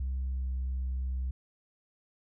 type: tone with pitch glide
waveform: sine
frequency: 65.4 to 64.5 Hz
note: C2 to C2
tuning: 0 to -24 cents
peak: -28 dBFS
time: 0-1.31 s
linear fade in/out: 5 ms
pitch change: -24 cents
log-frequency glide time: 0.21-0.5 s
effects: tanh soft clip ceiling -28 dBFS